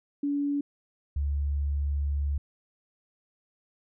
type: tone pair in turn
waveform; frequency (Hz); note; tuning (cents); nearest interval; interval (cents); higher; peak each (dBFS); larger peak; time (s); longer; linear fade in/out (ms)
sine; 285.8 / 71.45; D4 / D2; -47 / -47; 2 octaves; 2400; first; -25 / -25; neither; 0.23-0.61 / 1.16-2.38; second; 5
effects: none